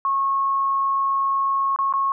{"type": "tone with dropouts", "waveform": "sine", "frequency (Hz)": 1093, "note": "C#6", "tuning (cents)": -25, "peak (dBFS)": -18, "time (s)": [0.05, 2.12], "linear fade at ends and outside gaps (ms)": 1, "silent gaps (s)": [[1.761, 1.788], [1.926, 1.937]], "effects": []}